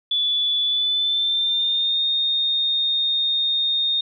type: tone with pitch glide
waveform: sine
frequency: 3453 to 3680 Hz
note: A7 to A#7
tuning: -33 to -23 cents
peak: -18 dBFS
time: 0.11-4.01 s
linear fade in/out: 5 ms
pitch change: +110 cents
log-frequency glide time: 0.62-2.04 s
effects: none